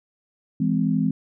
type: chord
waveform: sine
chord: E augmented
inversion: none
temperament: just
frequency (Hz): 164.81 / 206 / 257.5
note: E3 / G#3 / B#3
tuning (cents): 0 / -14 / -28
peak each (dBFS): -23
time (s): 0.6-1.11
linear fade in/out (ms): 5
effects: none